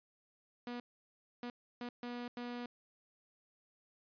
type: tone bursts at uneven times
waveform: sawtooth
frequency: 242.4 Hz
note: B3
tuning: 32 cents flat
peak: -37 dBFS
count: 5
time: 0.67-0.8 / 1.43-1.5 / 1.81-1.89 / 2.03-2.28 / 2.37-2.66 s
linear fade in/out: 2 ms
effects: resampled to 11025 Hz